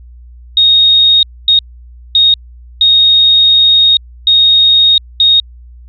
sine tone bursts at uneven times, 3729 Hz, A#7, in tune, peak -4 dBFS, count 6, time 0.57-1.23 / 1.48-1.59 / 2.15-2.34 / 2.81-3.97 / 4.27-4.98 / 5.2-5.4 s, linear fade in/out 2 ms, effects added 60 Hz sine -32 dBFS peak until 5.88 s

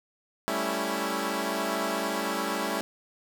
10% pulse chord, A dominant seventh, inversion third, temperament equal, 196 / 220 / 277.2 / 329.6 Hz, G3 / A3 / C#4 / E4, 0 / 0 / 0 / 0 cents, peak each -25 dBFS, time 0.48-2.81 s, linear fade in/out 0 ms, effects none

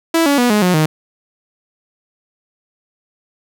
sawtooth tone with pitch steps, 329.6 / 283.6 / 244.1 / 210 / 180.76 / 155.55 Hz, E4 / C#4 / B3 / G#3 / F#3 / D#3, 0 / +40 / -20 / +19 / -40 / 0 cents, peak -7 dBFS, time 0.14-0.86 s, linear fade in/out 5 ms, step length 120 ms, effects none

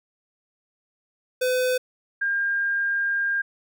square / sine tone pair in turn, 506 / 1606.4 Hz, B4 / G6, +42 / +42 cents, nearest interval octave + minor sixth, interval 2000 cents, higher second, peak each -21 dBFS, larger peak neither, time 1.41-1.78 / 2.21-3.42 s, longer second, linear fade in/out 10 ms, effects none

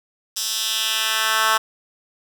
10% pulse tone with high-pass filter sweep, 220 Hz, A3, in tune, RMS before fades -21 dBFS, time 0.36-1.58 s, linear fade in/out 10 ms, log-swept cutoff 5300 to 1200 Hz, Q 1.5, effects none

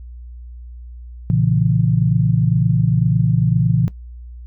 sine chord, A# diminished, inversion none, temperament equal with one note detuned, 116.54 / 138.59 / 166.44 Hz, A#2 / C#3 / E3, 0 / 0 / +17 cents, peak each -17 dBFS, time 1.3-3.88 s, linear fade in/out 0 ms, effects noise-tail reverb RT60 0.1 s tail -18 dB re dry + added 60 Hz sine -32 dBFS peak until 4.46 s

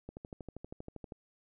click train, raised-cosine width 2 ms, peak -30 dBFS, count 14, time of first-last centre 0.09-1.122 s, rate 12.6 Hz, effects none

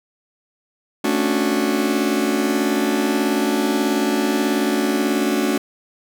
40% pulse chord, D major seventh, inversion second, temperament just, 220.2 / 275.3 / 293.7 / 367.1 Hz, A3 / C#4 / D4 / F#4, +2 / -12 / 0 / -14 cents, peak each -22 dBFS, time 1.04-5.58 s, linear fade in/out 5 ms, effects none

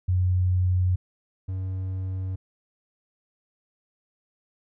sine / triangle tone pair in turn, 91.2 / 93.98 Hz, F#2 / F#2, -24 / +28 cents, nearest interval minor second, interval 52 cents, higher second, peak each -19 / -25 dBFS, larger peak first, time 0.08-0.96 / 1.48-2.36 s, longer neither, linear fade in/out 10 ms, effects none

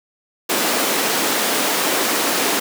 pink high-pass noise, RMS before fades -19 dBFS, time 0.49-2.6 s, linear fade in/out 10 ms, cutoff 250 Hz, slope 24 dB/octave, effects none

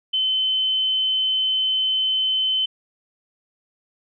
sine tone, 3060 Hz, G7, 42 cents flat, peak -18 dBFS, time 0.13-2.66 s, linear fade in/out 10 ms, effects none

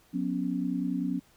sine chord, F# suspended fourth, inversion none, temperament equal with one note detuned, 181.82 / 246.9 / 277.2 Hz, F#3 / B3 / C#4, -30 / 0 / 0 cents, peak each -32 / -32 / -31 dBFS, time 0.13-1.2 s, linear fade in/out 20 ms, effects pink hiss -62 dBFS RMS until 1.36 s

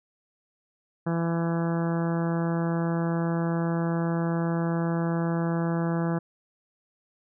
harmonic tone, 167.5 Hz, E3, 28 cents sharp, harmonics 1 / 2 / 3 / 4 / 5 / 6 / 7 / 8 / 9 / 10, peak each -25 / -31 / -35 / -37 / -39 / -41 / -42 / -43 / -44 / -45 dBFS, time 1.06-6.19 s, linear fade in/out 10 ms, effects none

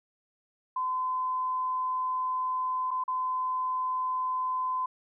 sine tone with dropouts, 1022 Hz, C6, 41 cents flat, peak -27 dBFS, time 0.76-4.86 s, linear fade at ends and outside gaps 5 ms, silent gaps 2.908-2.912 / 3.039-3.079 s, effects none

